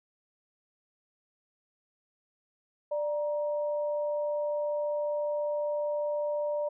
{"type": "tone pair together", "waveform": "sine", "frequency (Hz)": [591, 941.7], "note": ["D5", "A#5"], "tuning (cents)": [11, 17], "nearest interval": "minor sixth", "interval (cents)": 806, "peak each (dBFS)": [-28, -40], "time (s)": [2.91, 6.69], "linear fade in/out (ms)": 10, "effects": []}